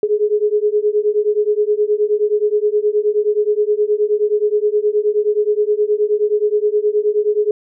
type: beating tone pair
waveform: sine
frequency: 415.3 / 424.8 Hz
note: G#4 / G#4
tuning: 0 / +39 cents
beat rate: 9.5 Hz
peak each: -16 dBFS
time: 0.03-7.51 s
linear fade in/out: 2 ms
effects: none